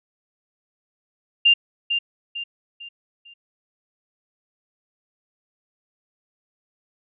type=tone with echo; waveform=sine; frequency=2794 Hz; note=F7; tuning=in tune; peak=-11 dBFS; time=1.45-1.54 s; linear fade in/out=10 ms; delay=450 ms; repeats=4; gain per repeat=-8 dB; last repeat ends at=3.34 s; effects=none